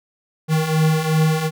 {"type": "beating tone pair", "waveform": "square", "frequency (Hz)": [155.56, 158.26], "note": ["D#3", "D#3"], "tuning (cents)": [0, 30], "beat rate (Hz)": 2.7, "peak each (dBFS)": [-22, -17], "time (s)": [0.48, 1.51], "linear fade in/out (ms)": 50, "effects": []}